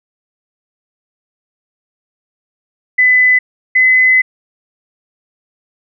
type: tone pair in turn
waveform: sine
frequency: 2006 / 2026 Hz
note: B6 / B6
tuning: +26 / +44 cents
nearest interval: unison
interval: 18 cents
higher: second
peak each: -6 dBFS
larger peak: neither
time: 2.98-3.39 / 3.75-4.22 s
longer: second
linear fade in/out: 10 ms
effects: none